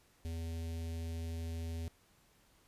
square tone with notch filter, 82.41 Hz, E2, in tune, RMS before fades -40 dBFS, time 0.25-1.88 s, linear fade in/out 0 ms, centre 1200 Hz, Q 0.58, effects pink hiss -68 dBFS RMS until 2.67 s + resampled to 32000 Hz

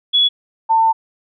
sine tone pair in turn, 3386 / 896.8 Hz, G#7 / A5, +33 / +33 cents, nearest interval octave + major seventh, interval 2300 cents, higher first, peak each -10 dBFS, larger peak neither, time 0.13-0.29 / 0.69-0.93 s, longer second, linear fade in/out 20 ms, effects none

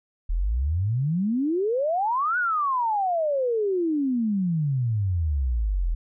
sine exponential two-way sweep, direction up then down, 37.46 to 1500 to 39.04 Hz, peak -21 dBFS, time 0.29-5.95 s, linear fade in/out 10 ms, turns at 2.38 s, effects none

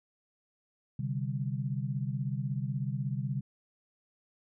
sine chord, C suspended second, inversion none, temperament just, 130.81 / 147.16 / 196.22 Hz, C3 / D3 / G3, 0 / +4 / +2 cents, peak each -33 / -35 / -38 dBFS, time 0.99-3.41 s, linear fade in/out 5 ms, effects none

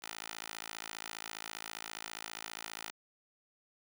10% pulse tone with high-pass filter, 54.9 Hz, A1, 3 cents flat, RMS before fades -45 dBFS, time 0.02-2.91 s, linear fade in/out 10 ms, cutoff 1200 Hz, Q 0.51, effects none

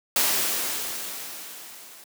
white noise with level ramp, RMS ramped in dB -21 to -47 dBFS, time 0.16-2.04 s, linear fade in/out 2 ms, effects high-pass 200 Hz 12 dB/octave

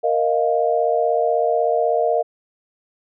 sine chord, Bb suspended fourth, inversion none, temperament equal, 466.2 / 622.3 / 698.5 Hz, Bb4 / Eb5 / F5, 0 / 0 / 0 cents, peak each -20 dBFS, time 0.03-2.23 s, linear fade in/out 20 ms, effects none

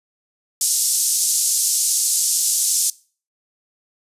pink band-pass noise, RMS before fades -19 dBFS, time 0.61-2.9 s, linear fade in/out 2 ms, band 5900 to 11000 Hz, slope 24 dB/octave, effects noise-tail reverb RT60 0.4 s tail -22 dB re dry + resampled to 32000 Hz

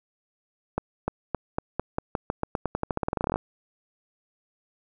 accelerating click train, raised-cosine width 1 ms, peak -11 dBFS, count 26, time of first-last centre 0.78-3.359 s, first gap 300 ms, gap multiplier 0.89, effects none

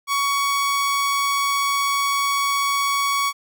sawtooth tone, 1121 Hz, C#6, 19 cents sharp, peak -15 dBFS, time 0.07-3.33 s, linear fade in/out 50 ms, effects none

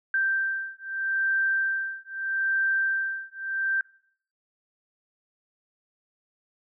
sine beating tone pair, 1568 / 1568.79 Hz, G6 / G6, 0 / +1 cents, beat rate 0.79 Hz, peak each -27 dBFS, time 0.14-3.81 s, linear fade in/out 2 ms, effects noise-tail reverb RT60 0.6 s tail -23 dB re dry

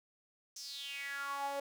sawtooth tone with high-pass filter sweep, 280 Hz, C#4, 18 cents sharp, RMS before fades -41 dBFS, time 0.56-1.6 s, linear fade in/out 5 ms, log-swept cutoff 6000 to 590 Hz, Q 6.3, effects none

